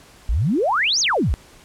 sine exponential two-way sweep, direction up then down, 46.25 to 6740 to 46.25 Hz, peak -16 dBFS, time 0.29-1.34 s, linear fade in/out 0 ms, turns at 1 s, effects pink hiss -48 dBFS RMS until 1.64 s + low-pass 11000 Hz 12 dB/octave

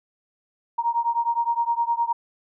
sine beating tone pair, 932.3 / 942 Hz, A#5 / A#5, 0 / +18 cents, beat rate 9.7 Hz, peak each -23 / -24 dBFS, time 0.78-2.13 s, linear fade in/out 10 ms, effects none

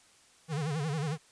square tone with vibrato, 151.3 Hz, D#3, 48 cents flat, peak -31 dBFS, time 0.48-1.18 s, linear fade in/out 50 ms, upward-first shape sine, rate 11 Hz, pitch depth 150 cents each way, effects white hiss -61 dBFS RMS until 1.31 s + resampled to 22050 Hz

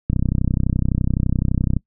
click train, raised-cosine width 5 ms, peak -6 dBFS, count 54, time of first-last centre 0.1-1.767 s, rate 31.8 Hz, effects noise-tail reverb RT60 0.1 s tail -24 dB re dry

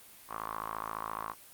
sawtooth tone with band-pass filter, 54.5 Hz, A1, 16 cents flat, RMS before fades -39 dBFS, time 0.28-1.35 s, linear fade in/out 50 ms, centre 1100 Hz, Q 6.7, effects white hiss -54 dBFS RMS until 1.53 s + Opus 32 kbps

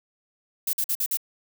violet noise bursts, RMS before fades -25 dBFS, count 5, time 0.67-1.172 s, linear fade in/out 5 ms, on 62 ms, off 48 ms, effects none

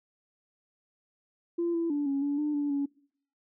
sine tone with pitch steps, 341.8 / 334.8 / 290.1 / 277 / 286 / 298.1 / 289.4 / 281.9 Hz, F4 / E4 / D4 / C#4 / D4 / D4 / D4 / C#4, -37 / +27 / -21 / -1 / -46 / +26 / -25 / +29 cents, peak -25 dBFS, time 1.58-2.86 s, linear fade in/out 10 ms, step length 160 ms, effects noise-tail reverb RT60 0.6 s tail -24 dB re dry + tanh soft clip ceiling -22 dBFS

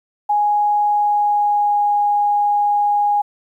sine tone with pitch glide, 830 to 823.8 Hz, G#5 to G#5, -1 to -14 cents, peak -13 dBFS, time 0.29-3.22 s, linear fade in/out 10 ms, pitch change -13 cents, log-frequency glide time 0.86-1.98 s, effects 9-bit

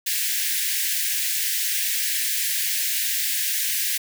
white high-pass noise, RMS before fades -24 dBFS, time 0.06-3.98 s, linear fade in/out 10 ms, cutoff 1600 Hz, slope 96 dB/octave, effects none

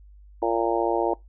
harmonic tone, 115.3 Hz, A#2, 19 cents flat, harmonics 3 / 4 / 5 / 6 / 7 / 8, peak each -26 / -27 / -28 / -29 / -29 / -30 dBFS, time 0.42-1.14 s, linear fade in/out 5 ms, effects noise-tail reverb RT60 0.2 s tail -23 dB re dry + added 50 Hz sine -46 dBFS peak until 1.28 s

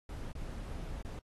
brown noise with dropouts, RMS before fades -41 dBFS, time 0.09-1.19 s, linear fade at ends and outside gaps 2 ms, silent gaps 0.319-0.352 / 1.019-1.048 s, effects AAC 32 kbps

